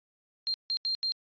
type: tone bursts at uneven times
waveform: sine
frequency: 4186 Hz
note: C8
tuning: in tune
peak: -27 dBFS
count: 4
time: 0.47-0.54 / 0.7-0.77 / 0.85-0.95 / 1.03-1.12 s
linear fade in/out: 0 ms
effects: resampled to 11025 Hz